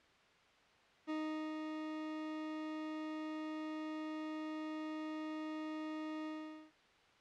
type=tone with ADSR envelope; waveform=40% pulse; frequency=310.6 Hz; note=D#4; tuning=3 cents flat; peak=-36 dBFS; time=1.07-6.72 s; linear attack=30 ms; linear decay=430 ms; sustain=-4 dB; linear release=460 ms; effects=white hiss -66 dBFS RMS until 7.2 s + low-pass 3000 Hz 12 dB/octave